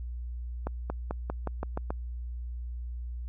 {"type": "accelerating click train", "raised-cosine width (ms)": 1, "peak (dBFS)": -18, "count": 8, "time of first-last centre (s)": [0.67, 1.905], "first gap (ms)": 230, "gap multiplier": 0.91, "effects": ["added 60 Hz sine -34 dBFS peak until 3.28 s"]}